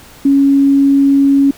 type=tone; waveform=sine; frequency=277.2 Hz; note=C#4; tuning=in tune; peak=-6 dBFS; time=0.25-1.51 s; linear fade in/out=5 ms; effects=pink hiss -39 dBFS RMS until 1.57 s